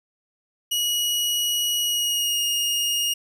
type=tone with pitch glide; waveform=sawtooth; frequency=2908 to 2855 Hz; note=F#7 to F7; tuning=-31 to +37 cents; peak=-18 dBFS; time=0.71-3.14 s; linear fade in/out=10 ms; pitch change=-32 cents; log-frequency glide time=1.82-2.43 s; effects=none